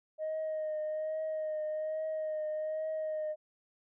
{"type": "tone with vibrato", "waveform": "sine", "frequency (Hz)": 622.3, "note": "D#5", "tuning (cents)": 0, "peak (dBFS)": -31, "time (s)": [0.18, 3.36], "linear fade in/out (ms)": 50, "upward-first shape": "triangle", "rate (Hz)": 1.2, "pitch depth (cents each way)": 26, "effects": ["tanh soft clip ceiling -30 dBFS"]}